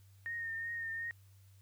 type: tone with vibrato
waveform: sine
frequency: 1838 Hz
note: A#6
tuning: 25 cents flat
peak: -37 dBFS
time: 0.26-1.11 s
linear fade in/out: 0 ms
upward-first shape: triangle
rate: 2.7 Hz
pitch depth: 33 cents each way
effects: added 97 Hz sine -58 dBFS peak until 1.61 s + white hiss -71 dBFS RMS until 1.61 s